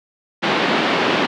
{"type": "band-pass noise", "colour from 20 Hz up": "pink", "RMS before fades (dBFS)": -18, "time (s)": [0.42, 1.27], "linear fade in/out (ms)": 20, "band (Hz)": [200, 3700], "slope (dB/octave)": 24, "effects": []}